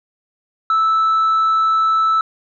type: tone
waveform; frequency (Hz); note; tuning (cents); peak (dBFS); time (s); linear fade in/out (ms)
sine; 1314; E6; -6; -10; 0.7-2.21; 2
effects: tanh soft clip ceiling -11 dBFS